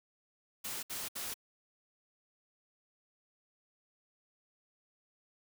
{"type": "noise bursts", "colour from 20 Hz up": "white", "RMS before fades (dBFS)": -40, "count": 3, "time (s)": [0.64, 1.342], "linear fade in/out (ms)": 10, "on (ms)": 190, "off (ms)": 66, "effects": []}